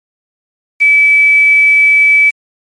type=tone with quantisation; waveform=sine; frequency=2300 Hz; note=D7; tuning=37 cents flat; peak=-4 dBFS; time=0.8-2.31 s; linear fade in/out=20 ms; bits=5; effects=MP3 48 kbps